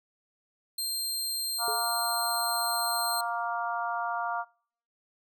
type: tone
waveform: 20% pulse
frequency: 4177 Hz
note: C8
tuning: 4 cents flat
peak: -24 dBFS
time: 0.78-3.21 s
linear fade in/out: 5 ms
type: harmonic tone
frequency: 233.9 Hz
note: A#3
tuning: 6 cents sharp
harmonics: 3 / 4 / 5 / 6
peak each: -33 / -34 / -35 / -36 dBFS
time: 1.58-4.45 s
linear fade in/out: 50 ms
type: tone with exponential decay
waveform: sine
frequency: 430.7 Hz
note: A4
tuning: 37 cents flat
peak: -31 dBFS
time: 1.68-1.92 s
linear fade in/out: 0 ms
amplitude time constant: 52 ms
effects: noise-tail reverb RT60 0.6 s tail -26 dB re dry